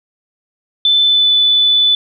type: tone with pitch glide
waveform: sine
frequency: 3520 to 3488 Hz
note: A7 to A7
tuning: 0 to -16 cents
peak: -8 dBFS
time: 0.85-1.95 s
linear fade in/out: 2 ms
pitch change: -16 cents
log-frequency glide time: 1.04-1.33 s
effects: none